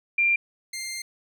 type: tone pair in turn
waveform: sine / 15% pulse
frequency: 2381 / 2103 Hz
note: D7 / C7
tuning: +23 / +8 cents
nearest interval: major second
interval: 215 cents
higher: first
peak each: -18 / -25 dBFS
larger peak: first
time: 0.18-0.36 / 0.73-1.02 s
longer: second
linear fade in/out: 5 ms
effects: none